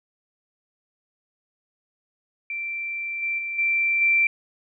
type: tone with level steps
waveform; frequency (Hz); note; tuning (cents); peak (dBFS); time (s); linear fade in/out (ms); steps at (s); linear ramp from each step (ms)
sine; 2349; D7; 0; -27 / -23 / -27 / -19 / -16; 2.5-4.27; 2; 3.22 / 3.38 / 3.58 / 4.01; 10
effects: none